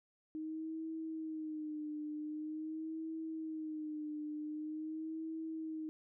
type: tone with vibrato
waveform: sine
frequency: 311.1 Hz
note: D#4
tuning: in tune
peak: -39 dBFS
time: 0.35-5.89 s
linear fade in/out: 0 ms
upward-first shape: sine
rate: 0.45 Hz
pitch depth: 56 cents each way
effects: none